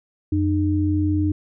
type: tone pair together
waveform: sine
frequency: 90.44 / 304.2 Hz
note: F#2 / D#4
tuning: -39 / -39 cents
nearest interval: octave + major sixth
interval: 2100 cents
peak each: -20 dBFS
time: 0.32-1.32 s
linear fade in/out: 5 ms
effects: none